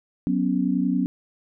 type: chord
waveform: sine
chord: F# suspended fourth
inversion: none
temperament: equal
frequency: 185 / 246.9 / 277.2 Hz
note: F#3 / B3 / C#4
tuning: 0 / 0 / 0 cents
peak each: -24 dBFS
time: 0.27-1.06 s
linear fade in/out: 0 ms
effects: none